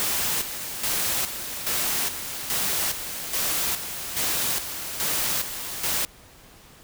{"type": "noise with tremolo", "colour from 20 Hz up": "white", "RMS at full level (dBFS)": -25, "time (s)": [0, 6.05], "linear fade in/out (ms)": 0, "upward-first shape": "square", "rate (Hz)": 1.2, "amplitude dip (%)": 60, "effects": ["pink hiss -50 dBFS RMS until 6.83 s"]}